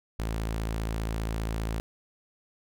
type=tone; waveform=sawtooth; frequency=55 Hz; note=A1; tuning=in tune; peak=-25 dBFS; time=0.19-1.8 s; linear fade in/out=0 ms; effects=none